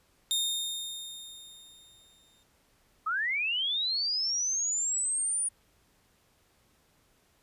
sawtooth tone with exponential decay, 3667 Hz, A#7, 29 cents flat, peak -22 dBFS, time 0.31-2.43 s, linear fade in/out 0 ms, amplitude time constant 460 ms
sine linear sweep, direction up, 1219 to 9590 Hz, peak -27 dBFS, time 3.06-5.49 s, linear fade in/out 10 ms
effects pink hiss -67 dBFS RMS until 7.42 s + resampled to 32000 Hz

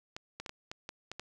clicks, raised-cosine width 0.2 ms, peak -23 dBFS, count 8, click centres 0.165 / 0.4 / 0.462 / 0.494 / 0.715 / 0.891 / 1.116 / 1.196 s, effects none

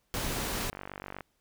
pink noise, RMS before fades -33 dBFS, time 0.14-0.7 s, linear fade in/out 0 ms
click train, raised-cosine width 0.5 ms, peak -24 dBFS, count 24, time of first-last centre 0.73-1.207 s, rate 48.2 Hz
effects pink hiss -74 dBFS RMS until 1.4 s

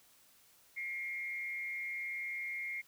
sine tone with frequency modulation, 2140 Hz, C7, 38 cents sharp, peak -37 dBFS, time 0.76-2.82 s, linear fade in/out 20 ms, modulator 181 Hz, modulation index 0.45, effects white hiss -65 dBFS RMS until 2.87 s

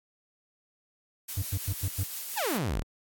blue noise with tremolo, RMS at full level -35 dBFS, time 1.28-2.58 s, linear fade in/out 10 ms, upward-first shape triangle, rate 5.9 Hz, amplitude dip 35%
triangle tone bursts, 95.8 Hz, G2, 39 cents flat, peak -24 dBFS, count 5, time 1.37-2.035 s, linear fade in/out 5 ms, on 53 ms, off 100 ms
sawtooth exponential sweep, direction down, 998 to 31.83 Hz, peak -24 dBFS, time 2.36-2.83 s, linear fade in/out 20 ms
effects AAC 64 kbps

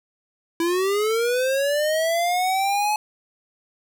square linear sweep, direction up, 329.6 to 854 Hz, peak -20 dBFS, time 0.6-2.96 s, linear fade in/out 2 ms, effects none

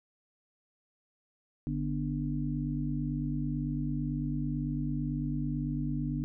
harmonic tone, 49 Hz, G1, in tune, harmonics 1 / 3 / 5 / 6, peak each -38 / -33 / -35 / -37 dBFS, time 1.67-6.24 s, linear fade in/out 0 ms, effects none

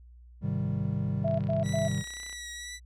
triangle chord, Ab major seventh, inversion none, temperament equal, 103.83 / 130.81 / 155.56 / 196 Hz, Ab2 / C3 / Eb3 / G3, 0 / 0 / 0 / 0 cents, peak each -31 dBFS, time 0.41-2.04 s, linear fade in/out 50 ms
sine tone bursts, 659.3 Hz, E5, in tune, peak -27 dBFS, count 3, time 1.24-1.882 s, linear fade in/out 10 ms, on 150 ms, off 96 ms
click train, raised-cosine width 0.3 ms, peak -33 dBFS, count 34, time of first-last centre 1.28-2.328 s, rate 31.5 Hz
15% pulse tone with vibrato, 1941 Hz, B6, 31 cents flat, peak -32 dBFS, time 1.63-2.8 s, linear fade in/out 50 ms, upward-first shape triangle, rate 2 Hz, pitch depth 32 cents each way
effects added 60 Hz sine -49 dBFS peak until 2.85 s + resampled to 32000 Hz

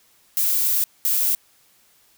violet noise bursts at uneven times, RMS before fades -20 dBFS, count 2, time 0.37-0.84 / 1.05-1.35 s, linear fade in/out 0 ms, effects white hiss -58 dBFS RMS until 2.17 s

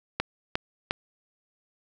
click train, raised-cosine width 0.3 ms, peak -9 dBFS, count 3, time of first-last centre 0.2-0.909 s, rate 2.82 Hz, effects none

